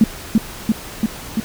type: tone with echo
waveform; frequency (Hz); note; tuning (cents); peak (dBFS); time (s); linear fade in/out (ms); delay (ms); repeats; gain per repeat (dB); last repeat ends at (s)
sine; 220; A3; 0; -6; 0.01-0.04; 2; 340; 4; -2; 1.4
effects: pink hiss -33 dBFS RMS until 1.44 s